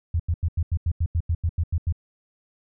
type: tone bursts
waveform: sine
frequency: 83.6 Hz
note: E2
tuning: 25 cents sharp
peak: -19 dBFS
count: 13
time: 0.14-1.925 s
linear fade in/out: 5 ms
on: 57 ms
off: 87 ms
effects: none